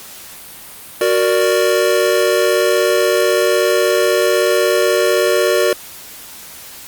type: chord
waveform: square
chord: Gb augmented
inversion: none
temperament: equal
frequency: 370 / 466.2 / 587.3 Hz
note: Gb4 / Bb4 / D5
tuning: 0 / 0 / 0 cents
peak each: -17 dBFS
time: 1.01-5.73 s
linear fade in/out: 2 ms
effects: white hiss -35 dBFS RMS until 6.87 s + Opus 48 kbps